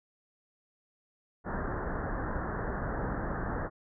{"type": "low-pass noise", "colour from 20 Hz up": "pink", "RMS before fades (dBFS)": -34, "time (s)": [1.44, 3.7], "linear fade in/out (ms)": 50, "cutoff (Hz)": 1800, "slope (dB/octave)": 96, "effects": []}